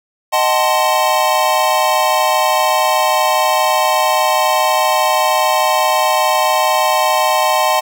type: chord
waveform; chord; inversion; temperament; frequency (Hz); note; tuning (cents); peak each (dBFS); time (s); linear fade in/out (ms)
square; D# diminished seventh; none; equal with one note detuned; 622.3 / 755.1 / 880 / 1046.5; D#5 / F#5 / A5 / C6; 0 / +35 / 0 / 0; -18; 0.32-7.81; 20
effects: none